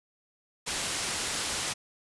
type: low-pass noise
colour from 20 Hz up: white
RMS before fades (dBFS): -32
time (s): 0.66-1.74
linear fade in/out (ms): 20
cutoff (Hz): 8800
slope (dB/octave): 12
effects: resampled to 24000 Hz